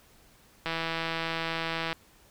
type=click train; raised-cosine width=0.3 ms; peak=-15 dBFS; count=209; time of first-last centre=0.66-1.928 s; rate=164 Hz; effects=pink hiss -59 dBFS RMS until 2.3 s